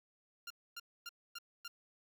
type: tone bursts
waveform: 15% pulse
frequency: 1395 Hz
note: F6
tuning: 2 cents flat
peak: -37 dBFS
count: 5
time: 0.47-1.68 s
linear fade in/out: 5 ms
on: 34 ms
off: 260 ms
effects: 11-bit